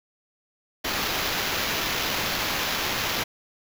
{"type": "noise with sample-and-hold", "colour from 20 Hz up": "white", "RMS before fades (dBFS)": -27, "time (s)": [0.84, 3.24], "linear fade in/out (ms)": 10, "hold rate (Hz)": 8820, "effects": []}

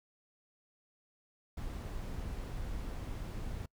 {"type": "noise", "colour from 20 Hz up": "brown", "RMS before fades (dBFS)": -40, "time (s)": [1.57, 3.66], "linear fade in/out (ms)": 5, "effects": ["noise-tail reverb RT60 0.1 s tail -24 dB re dry"]}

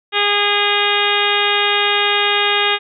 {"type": "harmonic tone", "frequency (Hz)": 409.8, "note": "G#4", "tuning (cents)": -23, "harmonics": [1, 2, 3, 4, 5, 6, 7, 8, 9], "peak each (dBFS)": [-22, -22, -22, -22, -22, -22, -22, -22, -22], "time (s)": [0.12, 2.79], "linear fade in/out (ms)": 50, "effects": []}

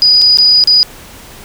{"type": "tone with dropouts", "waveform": "sine", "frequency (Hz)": 4934, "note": "D#8", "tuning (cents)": -15, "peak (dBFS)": -4, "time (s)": [0.02, 0.83], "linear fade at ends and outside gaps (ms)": 0, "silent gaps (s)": [[0.215, 0.219], [0.372, 0.385], [0.639, 0.674]], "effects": ["pink hiss -34 dBFS RMS until 1.44 s"]}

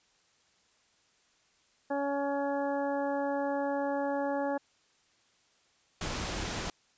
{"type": "harmonic tone", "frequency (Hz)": 281.1, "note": "C#4", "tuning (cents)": 24, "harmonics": [1, 2, 3, 4, 5, 6], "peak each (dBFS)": [-34, -32, -35, -45, -47, -43], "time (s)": [1.9, 4.58], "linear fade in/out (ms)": 10}
{"type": "noise", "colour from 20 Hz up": "pink", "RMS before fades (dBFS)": -35, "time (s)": [6.01, 6.7], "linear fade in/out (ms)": 2}
{"effects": ["white hiss -68 dBFS RMS until 6.97 s", "resampled to 16000 Hz"]}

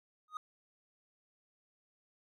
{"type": "tone with exponential growth", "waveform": "triangle", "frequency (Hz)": 1244.5, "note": "D#6", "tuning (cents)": 0, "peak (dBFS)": -32, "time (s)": [0.28, 0.37], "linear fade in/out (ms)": 2, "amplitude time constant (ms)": 19, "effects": []}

